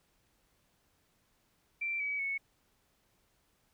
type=tone with pitch steps; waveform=sine; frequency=2349 / 2278 / 2209 Hz; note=D7 / C#7 / C#7; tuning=0 / +47 / -7 cents; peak=-32 dBFS; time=1.81-2.38 s; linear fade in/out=10 ms; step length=190 ms; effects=pink hiss -73 dBFS RMS until 3.73 s